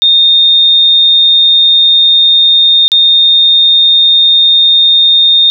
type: tone with dropouts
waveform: sine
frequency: 3665 Hz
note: A#7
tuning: 30 cents flat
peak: -3 dBFS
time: 0.02-5.5 s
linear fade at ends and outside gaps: 0 ms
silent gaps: 2.88-2.918 s
effects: none